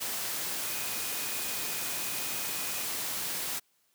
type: tone in noise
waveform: sine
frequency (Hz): 2489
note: D#7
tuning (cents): 0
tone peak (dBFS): -45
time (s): 0.65-2.86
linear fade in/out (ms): 20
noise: white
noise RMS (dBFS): -34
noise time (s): 0-3.6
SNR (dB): -14
effects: white hiss -71 dBFS RMS until 3.94 s + high-pass 100 Hz 12 dB/octave